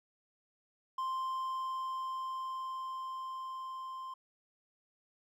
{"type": "tone with level ramp", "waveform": "triangle", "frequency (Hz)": 1046.5, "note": "C6", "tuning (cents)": 0, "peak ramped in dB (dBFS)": [-31, -39], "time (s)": [0.98, 4.14], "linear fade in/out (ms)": 5, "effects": []}